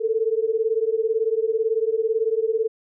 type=beating tone pair; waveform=sine; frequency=437.2 / 455.2 Hz; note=A4 / A#4; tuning=-11 / -41 cents; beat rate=18 Hz; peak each=-22 dBFS; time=0-2.68 s; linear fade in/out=20 ms; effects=none